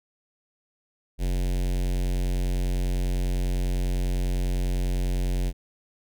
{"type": "tone with notch filter", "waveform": "square", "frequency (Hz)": 45, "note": "F#1", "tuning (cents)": -47, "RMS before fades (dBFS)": -25, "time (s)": [1.18, 5.53], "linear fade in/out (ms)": 50, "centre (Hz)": 1200, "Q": 0.71, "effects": []}